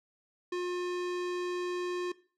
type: tone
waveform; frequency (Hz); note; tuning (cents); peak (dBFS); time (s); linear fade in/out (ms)
square; 357.1; F4; +39; -32; 0.52-2.12; 5
effects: noise-tail reverb RT60 0.4 s tail -19 dB re dry + low-pass 5000 Hz 12 dB/octave

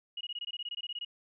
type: tone bursts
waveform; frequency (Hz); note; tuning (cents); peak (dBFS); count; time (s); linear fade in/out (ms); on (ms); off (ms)
sine; 2892; F#7; -40; -35; 15; 0.17-1.049; 5; 39; 21
effects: none

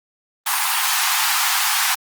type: high-pass noise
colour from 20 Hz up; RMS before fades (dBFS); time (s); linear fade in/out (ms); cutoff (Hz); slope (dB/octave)
pink; -19; 0.46-1.95; 10; 770; 96
effects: Opus 32 kbps

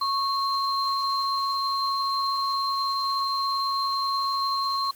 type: tone pair together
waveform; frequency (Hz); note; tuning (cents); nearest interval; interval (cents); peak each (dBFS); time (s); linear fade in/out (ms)
sine; 1100 / 4153; C#6 / C8; -14 / -14; octave + major seventh; 2300; -23 / -28; 0.01-4.91; 5
effects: white hiss -50 dBFS RMS until 4.95 s + Opus 24 kbps

